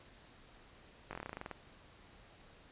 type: slowing click train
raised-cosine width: 0.5 ms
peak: -27 dBFS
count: 13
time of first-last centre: 1.11-1.513 s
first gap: 20 ms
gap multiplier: 1.09
effects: pink hiss -60 dBFS RMS until 2.71 s + resampled to 8000 Hz